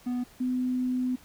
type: tone pair in turn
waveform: triangle / sine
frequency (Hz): 246.9 / 252.7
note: B3 / B3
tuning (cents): 0 / +40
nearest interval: unison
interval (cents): 40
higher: second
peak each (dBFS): -25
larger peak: neither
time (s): 0.06-0.24 / 0.4-1.16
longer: second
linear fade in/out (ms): 10
effects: pink hiss -55 dBFS RMS until 1.24 s